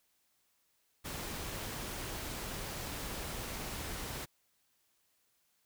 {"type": "noise", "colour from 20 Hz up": "pink", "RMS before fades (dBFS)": -41, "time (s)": [1.04, 4.26], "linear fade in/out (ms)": 20, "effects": ["white hiss -75 dBFS RMS until 5.65 s"]}